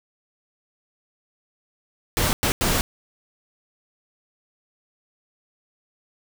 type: noise bursts at uneven times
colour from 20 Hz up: pink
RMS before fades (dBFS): -21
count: 3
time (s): 2.17-2.33 / 2.43-2.52 / 2.61-2.81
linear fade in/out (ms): 0
effects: none